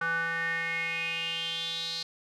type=tone with band-pass filter sweep; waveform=square; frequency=165.9 Hz; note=E3; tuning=11 cents sharp; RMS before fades=-32 dBFS; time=0.01-2.03 s; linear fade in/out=5 ms; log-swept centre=1400 to 4300 Hz; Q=7.2; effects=none